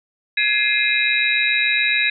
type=tone cluster; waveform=sine; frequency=1684 / 2100 / 2440 / 2567 / 3841 Hz; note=G#6 / C7 / D#7 / E7 / B7; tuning=+24 / +6 / -34 / -47 / -49 cents; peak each=-22 dBFS; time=0.37-2.1 s; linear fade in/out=5 ms; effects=none